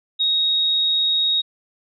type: tone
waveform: sine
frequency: 3764 Hz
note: A#7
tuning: 16 cents sharp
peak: -16 dBFS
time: 0.19-1.42 s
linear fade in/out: 20 ms
effects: none